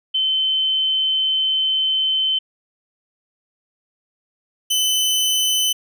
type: tone pair in turn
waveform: sine / sawtooth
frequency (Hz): 3072 / 3031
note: G7 / F#7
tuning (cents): -36 / +41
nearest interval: unison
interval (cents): 23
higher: first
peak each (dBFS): -16 / -13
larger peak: second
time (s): 0.14-2.39 / 4.7-5.73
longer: first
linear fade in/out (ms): 10
effects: none